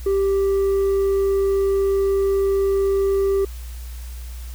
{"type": "tone with hard clipping", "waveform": "triangle", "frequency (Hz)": 392, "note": "G4", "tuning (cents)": 0, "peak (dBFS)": -15, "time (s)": [0.06, 3.45], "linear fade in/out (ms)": 5, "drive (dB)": 1, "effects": ["added 60 Hz sine -30 dBFS peak until 4.54 s", "white hiss -45 dBFS RMS until 4.54 s"]}